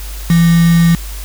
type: tone with quantisation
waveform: sine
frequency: 168.4 Hz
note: E3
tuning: 37 cents sharp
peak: -6 dBFS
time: 0.3-0.95 s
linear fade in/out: 2 ms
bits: 3
effects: added 50 Hz sine -23 dBFS peak until 1.24 s + white hiss -32 dBFS RMS until 1.24 s